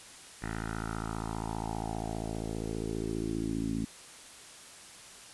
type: tone with low-pass filter sweep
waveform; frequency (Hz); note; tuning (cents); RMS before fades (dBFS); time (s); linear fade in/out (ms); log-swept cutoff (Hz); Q
10% pulse; 55; A1; 0; -35; 0.42-3.85; 5; 1800 to 250; 3.8
effects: white hiss -50 dBFS RMS until 5.33 s + resampled to 24000 Hz